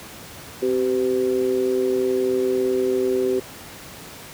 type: tone with amplitude modulation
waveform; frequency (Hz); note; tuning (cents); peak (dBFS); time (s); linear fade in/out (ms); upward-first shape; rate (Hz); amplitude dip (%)
sine; 384; G4; -36; -14; 0.62-3.4; 10; sine; 123; 85
effects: pink hiss -39 dBFS RMS until 4.33 s + high-pass 80 Hz 12 dB/octave